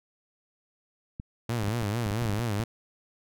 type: clicks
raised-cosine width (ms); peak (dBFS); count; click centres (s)
5; -24; 12; 1.199 / 1.636 / 1.682 / 1.825 / 2.064 / 2.11 / 2.222 / 2.255 / 2.295 / 2.336 / 2.393 / 2.601
type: tone with vibrato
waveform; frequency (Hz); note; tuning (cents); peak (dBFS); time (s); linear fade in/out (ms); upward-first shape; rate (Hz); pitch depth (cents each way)
sawtooth; 110; A2; 0; -23; 1.49-2.64; 5; sine; 4.5; 160
effects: none